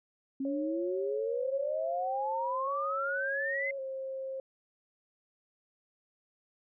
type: exponential sweep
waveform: sine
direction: up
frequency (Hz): 266 to 2093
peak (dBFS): -31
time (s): 0.4-3.71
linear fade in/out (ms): 5
type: tone with vibrato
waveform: sine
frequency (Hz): 541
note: C#5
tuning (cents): -42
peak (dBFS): -35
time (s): 0.45-4.4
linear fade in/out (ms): 2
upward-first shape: square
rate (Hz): 0.45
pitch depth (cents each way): 29
effects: none